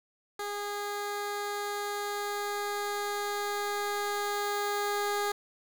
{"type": "tone with level ramp", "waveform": "15% pulse", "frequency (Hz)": 410, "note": "G#4", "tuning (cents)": -22, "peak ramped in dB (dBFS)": [-27, -22], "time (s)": [0.39, 5.32], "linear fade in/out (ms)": 5, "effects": ["8-bit"]}